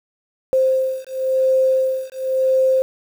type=beating tone pair; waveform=sine; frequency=523.3 / 524.25 Hz; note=C5 / C5; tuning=0 / +3 cents; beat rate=0.95 Hz; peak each=-18 dBFS; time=0.53-2.82 s; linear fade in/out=0 ms; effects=7-bit